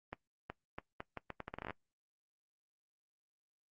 accelerating click train, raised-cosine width 0.5 ms, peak -26 dBFS, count 16, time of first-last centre 0.13-1.707 s, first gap 370 ms, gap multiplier 0.77, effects noise-tail reverb RT60 0.1 s tail -20 dB re dry + Opus 32 kbps

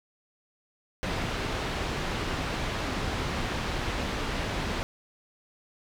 pink low-pass noise, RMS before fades -31 dBFS, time 1.03-4.83 s, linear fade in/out 0 ms, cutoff 3900 Hz, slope 12 dB/octave, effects none

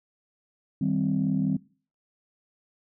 sine chord, C minor, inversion first, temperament just, 156.98 / 196.22 / 261.6 Hz, Eb3 / G3 / C4, +16 / +2 / 0 cents, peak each -27 / -26 / -26 dBFS, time 0.81-1.57 s, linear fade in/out 5 ms, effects noise-tail reverb RT60 0.4 s tail -21 dB re dry + tanh soft clip ceiling -15 dBFS

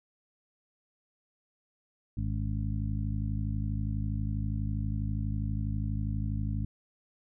harmonic tone with a mistuned harmonic, 52.3 Hz, G#1, 13 cents sharp, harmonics 1 / 2 / 3 / 4 / 5, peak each -33 / -32 / -40 / -38 / -43 dBFS, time 2.17-6.65 s, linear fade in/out 5 ms, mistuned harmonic 5, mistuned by +110 cents, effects none

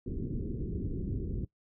pink low-pass noise, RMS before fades -35 dBFS, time 0.06-1.45 s, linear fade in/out 5 ms, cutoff 400 Hz, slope 48 dB/octave, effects noise-tail reverb RT60 0.1 s tail -19 dB re dry

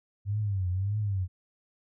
sine tone with vibrato, 98 Hz, G2, in tune, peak -26 dBFS, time 0.25-1.28 s, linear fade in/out 50 ms, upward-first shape triangle, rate 1.7 Hz, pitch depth 170 cents each way, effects none

